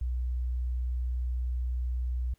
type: tone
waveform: sine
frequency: 61.7 Hz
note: B1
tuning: 1 cent flat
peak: -27 dBFS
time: 0.01-2.34 s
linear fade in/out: 5 ms
effects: tanh soft clip ceiling -23 dBFS + pink hiss -71 dBFS RMS until 2.38 s